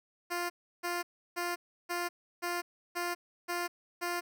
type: tone bursts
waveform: 10% pulse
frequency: 349.6 Hz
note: F4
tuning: 2 cents sharp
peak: -24 dBFS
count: 8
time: 0.3-4.21 s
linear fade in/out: 20 ms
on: 200 ms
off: 330 ms
effects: none